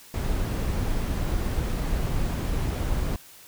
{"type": "noise", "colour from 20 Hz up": "brown", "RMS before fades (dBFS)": -26, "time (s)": [0.14, 3.16], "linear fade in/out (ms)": 2, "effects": ["white hiss -49 dBFS RMS until 3.47 s"]}